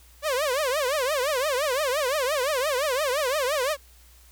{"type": "tone with vibrato", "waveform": "sawtooth", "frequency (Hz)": 554.4, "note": "C#5", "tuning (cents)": 0, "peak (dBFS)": -19, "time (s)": [0.22, 3.77], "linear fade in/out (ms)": 50, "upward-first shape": "triangle", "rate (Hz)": 5.8, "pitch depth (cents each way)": 250, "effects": ["added 60 Hz sine -52 dBFS peak until 4.31 s", "white hiss -56 dBFS RMS until 4.31 s"]}